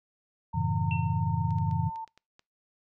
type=tone with pitch glide; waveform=sine; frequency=914 to 898.8 Hz; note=A#5 to A5; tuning=-34 to +37 cents; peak=-34 dBFS; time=0.53-2.05 s; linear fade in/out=10 ms; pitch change=-29 cents; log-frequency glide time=1.5-1.8 s
type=chord; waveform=sine; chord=F# minor seventh; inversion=none; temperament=equal; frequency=92.5 / 110 / 138.59 / 164.81 Hz; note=F#2 / A2 / C#3 / E3; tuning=0 / 0 / 0 / 0 cents; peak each=-31 dBFS; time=0.54-1.9 s; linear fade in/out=10 ms
type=tone with exponential decay; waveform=sine; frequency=2704 Hz; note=E7; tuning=43 cents sharp; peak=-31 dBFS; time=0.91-1.2 s; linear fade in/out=1 ms; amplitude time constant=63 ms
type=clicks; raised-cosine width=0.2 ms; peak=-36 dBFS; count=7; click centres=1.507 / 1.585 / 1.712 / 1.959 / 2.077 / 2.176 / 2.394 s
effects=noise-tail reverb RT60 0.3 s tail -25 dB re dry